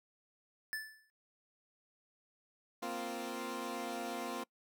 square tone with exponential decay, 1749 Hz, A6, 11 cents flat, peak -35 dBFS, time 0.73-1.1 s, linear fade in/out 0 ms, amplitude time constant 80 ms
15% pulse chord, Bb suspended second, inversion none, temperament equal, 233.1 / 261.6 / 349.2 Hz, Bb3 / C4 / F4, 0 / 0 / 0 cents, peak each -37 dBFS, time 2.82-4.44 s, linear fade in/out 10 ms
effects noise-tail reverb RT60 0.1 s tail -24 dB re dry

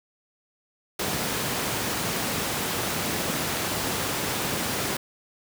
pink high-pass noise, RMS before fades -28 dBFS, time 0.99-4.97 s, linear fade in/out 5 ms, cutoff 120 Hz, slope 12 dB/octave, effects none

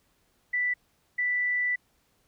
sine tone bursts at uneven times, 1975.5 Hz, B6, in tune, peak -24 dBFS, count 2, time 0.53-0.74 / 1.18-1.76 s, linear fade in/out 10 ms, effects pink hiss -69 dBFS RMS until 2.27 s

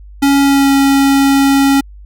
square tone with pitch glide, 278.9 to 275.4 Hz, C#4 to C#4, +11 to -11 cents, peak -8 dBFS, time 0.22-1.81 s, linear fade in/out 10 ms, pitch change -22 cents, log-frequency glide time 0.41-0.72 s, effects added 50 Hz sine -32 dBFS peak until 2.05 s

